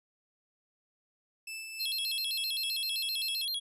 sawtooth tone with tremolo, 2637 Hz, E7, in tune, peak -35 dBFS, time 1.47-3.45 s, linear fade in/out 5 ms, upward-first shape sine, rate 3.5 Hz, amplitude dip 30%
square tone with vibrato, 3729 Hz, A#7, in tune, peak -32 dBFS, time 1.79-3.6 s, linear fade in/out 20 ms, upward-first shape square, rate 7.7 Hz, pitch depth 200 cents each way
effects resampled to 32000 Hz

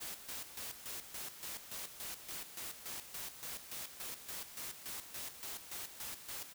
white noise with tremolo, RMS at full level -44 dBFS, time 0-6.54 s, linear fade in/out 20 ms, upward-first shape square, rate 3.5 Hz, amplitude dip 65%, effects none

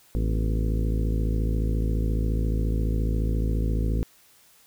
harmonic tone with a mistuned harmonic, 54.4 Hz, A1, 19 cents flat, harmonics 1 / 2 / 3 / 4 / 5 / 6 / 7 / 8 / 9, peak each -23 / -29 / -33 / -35 / -37 / -39 / -40 / -41 / -42 dBFS, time 0.15-4.03 s, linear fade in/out 0 ms, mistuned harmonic 4, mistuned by +120 cents, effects white hiss -57 dBFS RMS until 4.66 s

